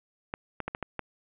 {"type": "clicks", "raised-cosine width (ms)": 0.5, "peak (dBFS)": -17, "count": 6, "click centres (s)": [0.339, 0.603, 0.68, 0.749, 0.827, 0.993], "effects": ["resampled to 8000 Hz", "9-bit"]}